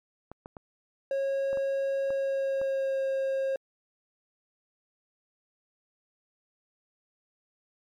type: clicks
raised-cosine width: 1 ms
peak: -28 dBFS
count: 7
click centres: 0.316 / 0.459 / 0.568 / 1.53 / 1.573 / 2.105 / 2.615 s
type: tone with pitch glide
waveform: triangle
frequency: 546 to 537.6 Hz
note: C#5 to C5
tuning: -26 to +47 cents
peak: -24 dBFS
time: 1.11-3.56 s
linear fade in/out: 2 ms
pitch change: -27 cents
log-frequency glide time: 2.1-3.02 s
effects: MP3 96 kbps